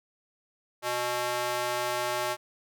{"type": "tone with high-pass filter", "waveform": "square", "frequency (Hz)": 122.6, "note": "B2", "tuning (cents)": -12, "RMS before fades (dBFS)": -30, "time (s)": [0.82, 2.37], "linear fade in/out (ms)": 50, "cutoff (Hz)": 660, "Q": 1.2, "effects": []}